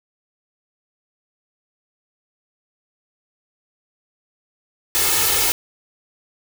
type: noise with comb filter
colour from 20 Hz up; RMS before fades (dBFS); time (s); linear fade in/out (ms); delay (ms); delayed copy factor
white; -18; 4.95-5.52; 0; 2.3; +0.8
effects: none